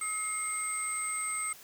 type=tone cluster; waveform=sine; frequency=1278 / 2138 / 8230 Hz; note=D#6 / C7 / C9; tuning=+46 / +37 / -30 cents; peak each=-37 / -36 / -32 dBFS; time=0.01-1.53 s; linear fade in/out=5 ms; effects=tanh soft clip ceiling -26 dBFS + white hiss -52 dBFS RMS until 1.63 s